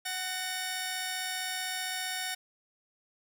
10% pulse tone pair together, 746 / 1827.3 Hz, F#5 / A#6, +14 / -35 cents, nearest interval octave + major third, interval 1551 cents, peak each -27 dBFS, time 0.05-2.35 s, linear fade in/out 10 ms, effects none

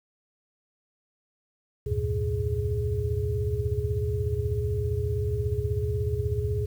sine tone cluster, 73.2 / 88.2 / 104.3 / 120.9 / 417.5 Hz, D2 / F2 / G#2 / B2 / G#4, -5 / +18 / +8 / -36 / +9 cents, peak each -31 dBFS, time 1.86-6.66 s, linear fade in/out 10 ms, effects 9-bit

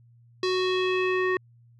square tone with low-pass filter sweep, 370 Hz, F#4, in tune, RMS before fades -25 dBFS, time 0.43-1.37 s, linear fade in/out 2 ms, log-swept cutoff 4600 to 1900 Hz, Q 3, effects added 118 Hz sine -53 dBFS peak until 1.79 s

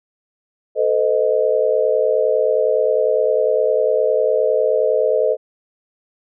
sine chord, A diminished, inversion none, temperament equal with one note detuned, 440 / 509.8 / 622.3 Hz, A4 / C5 / Eb5, 0 / -45 / 0 cents, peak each -18 dBFS, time 0.75-5.37 s, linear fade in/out 50 ms, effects none

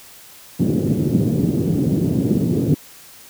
pink band-pass noise, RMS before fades -18 dBFS, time 0.59-2.75 s, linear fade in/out 10 ms, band 120 to 360 Hz, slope 24 dB/octave, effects white hiss -43 dBFS RMS until 3.29 s

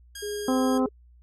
10% pulse tone, 1626 Hz, G#6, 37 cents flat, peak -28 dBFS, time 0.15-0.78 s, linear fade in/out 5 ms
sine tone with tremolo, 415.3 Hz, G#4, in tune, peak -29 dBFS, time 0.22-0.89 s, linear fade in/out 10 ms, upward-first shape triangle, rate 2.3 Hz, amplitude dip 35%
harmonic tone, 258.7 Hz, C4, 19 cents flat, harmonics 1 / 2 / 3 / 4 / 5, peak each -22 / -28 / -32 / -34 / -36 dBFS, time 0.48-0.86 s, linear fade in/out 2 ms
effects added 60 Hz sine -51 dBFS peak until 1.22 s + AAC 64 kbps

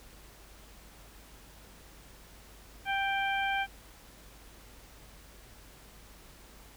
harmonic tone, 786 Hz, G5, 4 cents sharp, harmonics 1 / 2 / 3 / 4, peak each -31 / -33 / -35 / -40 dBFS, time 2.85-3.67 s, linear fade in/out 50 ms, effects added 50 Hz sine -55 dBFS peak until 6.76 s + pink hiss -55 dBFS RMS until 6.76 s

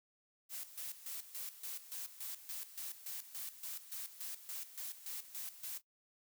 blue noise with tremolo, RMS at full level -44 dBFS, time 0.49-5.82 s, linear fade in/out 50 ms, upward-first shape square, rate 3.5 Hz, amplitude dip 75%, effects noise-tail reverb RT60 0.1 s tail -19 dB re dry

